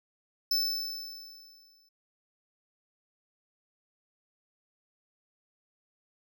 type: tone with exponential decay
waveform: square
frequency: 5274 Hz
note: E8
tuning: in tune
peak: -24 dBFS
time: 0.51-1.89 s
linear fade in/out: 5 ms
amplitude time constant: 300 ms
effects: none